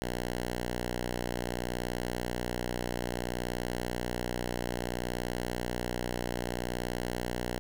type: tone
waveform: 5% pulse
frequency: 60.6 Hz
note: B1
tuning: 32 cents flat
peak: -21 dBFS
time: 0.02-7.59 s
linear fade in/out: 0 ms
effects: none